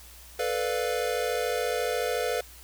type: chord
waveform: square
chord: B half-diminished seventh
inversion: third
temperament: equal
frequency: 440 / 493.9 / 587.3 / 698.5 Hz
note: A4 / B4 / D5 / F5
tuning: 0 / 0 / 0 / 0 cents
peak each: -33 / -30 / -35 / -34 dBFS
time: 0.39-2.41 s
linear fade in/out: 5 ms
effects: added 60 Hz sine -50 dBFS peak until 2.63 s + white hiss -50 dBFS RMS until 2.63 s